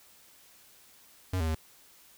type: tone with pitch steps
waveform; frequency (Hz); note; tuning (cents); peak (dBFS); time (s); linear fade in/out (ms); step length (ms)
square; 92.4 / 80.6 / 79.4; F#2 / E2 / D#2; -2 / -38 / +36; -28; 1.33-1.549; 5; 73
effects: white hiss -58 dBFS RMS until 2.17 s